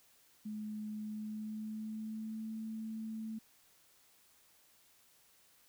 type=tone with pitch glide; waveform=sine; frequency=213 to 220.6 Hz; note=G#3 to A3; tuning=+44 to +5 cents; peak=-39 dBFS; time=0.45-3.39 s; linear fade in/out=10 ms; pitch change=+61 cents; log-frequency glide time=1.03-2.54 s; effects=white hiss -67 dBFS RMS until 5.68 s